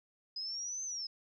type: linear two-way sweep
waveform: sine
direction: up then down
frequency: 5000 to 6272 to 5090 Hz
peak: -37 dBFS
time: 0.36-1.07 s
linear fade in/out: 5 ms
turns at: 0.84 s
effects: none